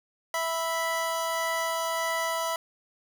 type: tone pair together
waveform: 25% pulse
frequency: 658 / 987.8 Hz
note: E5 / B5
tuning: -3 / 0 cents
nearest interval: perfect fifth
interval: 703 cents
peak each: -26 dBFS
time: 0.34-2.56 s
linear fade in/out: 2 ms
effects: none